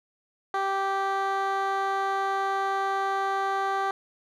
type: tone with band-pass filter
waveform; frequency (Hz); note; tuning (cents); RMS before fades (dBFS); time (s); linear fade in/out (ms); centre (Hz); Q
15% pulse; 390.3; G4; -8; -27; 0.54-3.91; 2; 930; 1
effects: none